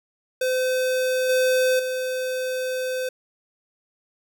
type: tone with level steps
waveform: square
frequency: 512 Hz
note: C5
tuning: 38 cents flat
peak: -21 / -18 / -25 dBFS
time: 0.41-3.09 s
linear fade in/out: 5 ms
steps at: 1.29 / 1.79 s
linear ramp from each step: 5 ms
effects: none